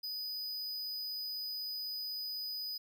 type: tone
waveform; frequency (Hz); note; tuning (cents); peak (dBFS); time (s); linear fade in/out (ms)
square; 4978; D#8; 0; -38; 0.03-2.78; 10
effects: none